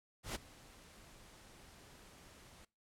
pink noise with ADSR envelope, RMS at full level -39 dBFS, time 0.23-2.65 s, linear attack 120 ms, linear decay 19 ms, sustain -20 dB, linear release 4 ms, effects noise-tail reverb RT60 0.3 s tail -23 dB re dry + low-pass 11000 Hz 12 dB/octave

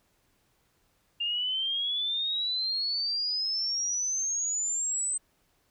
sine exponential sweep, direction up, 2794 to 8190 Hz, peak -27 dBFS, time 1.2-5.18 s, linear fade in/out 10 ms, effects pink hiss -70 dBFS RMS until 5.7 s

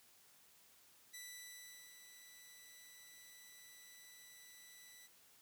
10% pulse tone with ADSR envelope, 1975.5 Hz, B6, in tune, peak -40 dBFS, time 1.13-5.08 s, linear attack 15 ms, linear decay 770 ms, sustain -9 dB, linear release 27 ms, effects white hiss -67 dBFS RMS until 5.41 s + high-pass 60 Hz 12 dB/octave

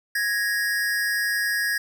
square tone pair together, 1663.7 / 1864.7 Hz, G#6 / A#6, +3 / 0 cents, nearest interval major second, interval 197 cents, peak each -24 / -28 dBFS, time 0.15-1.78 s, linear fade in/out 5 ms, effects none

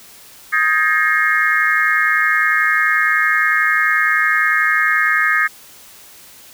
sine tone cluster, 1251 / 1601 / 1712 / 1870 / 2144 Hz, D#6 / G6 / A6 / A#6 / C7, +9 / +36 / -48 / +5 / +42 cents, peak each -19 dBFS, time 0.52-5.48 s, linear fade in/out 20 ms, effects white hiss -42 dBFS RMS until 6.53 s

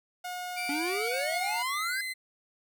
sawtooth tone, 721 Hz, F#5, 45 cents flat, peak -31 dBFS, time 0.24-1.63 s, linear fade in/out 10 ms
35% pulse tone with pitch glide, 2339 to 2048 Hz, D7 to C7, -8 to -38 cents, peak -31 dBFS, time 0.56-2.14 s, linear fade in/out 20 ms, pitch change -230 cents, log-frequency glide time 0.89-1.69 s
square exponential sweep, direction up, 277.2 to 1661.2 Hz, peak -32 dBFS, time 0.69-2.01 s, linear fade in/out 2 ms
effects none

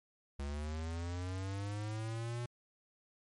square linear sweep, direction up, 69.3 to 121.4 Hz, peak -38 dBFS, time 0.39-2.46 s, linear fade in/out 5 ms, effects MP3 48 kbps

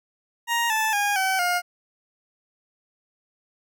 20% pulse tone with pitch steps, 938 / 875.2 / 816.6 / 761.9 / 710.9 Hz, A#5 / A5 / G#5 / G5 / F5, +11 / -9 / -29 / -49 / +31 cents, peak -16 dBFS, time 0.47-1.62 s, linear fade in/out 50 ms, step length 230 ms, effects none

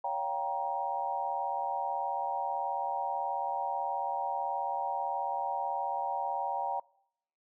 sine chord, G half-diminished seventh, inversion second, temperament just, 564.5 / 705.6 / 784 / 940.8 Hz, Db5 / F5 / G5 / Bb5, +31 / +18 / 0 / +16 cents, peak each -40 / -39 / -34 / -34 dBFS, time 0.04-6.8 s, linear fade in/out 5 ms, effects noise-tail reverb RT60 0.7 s tail -24 dB re dry

